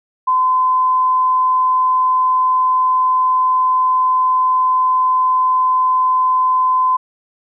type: tone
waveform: sine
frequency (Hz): 1023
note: C6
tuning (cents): -39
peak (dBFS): -11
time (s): 0.27-6.97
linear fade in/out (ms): 10
effects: none